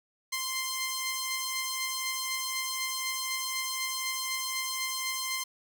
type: tone pair together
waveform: 10% pulse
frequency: 1046.5 / 2089 Hz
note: C6 / C7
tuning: 0 / -3 cents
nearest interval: octave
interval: 1197 cents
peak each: -25 dBFS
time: 0.32-5.44 s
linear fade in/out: 10 ms
effects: none